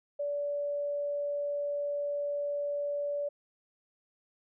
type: tone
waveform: sine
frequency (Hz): 577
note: D5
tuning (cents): -31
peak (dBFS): -30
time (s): 0.19-3.29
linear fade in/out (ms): 10
effects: none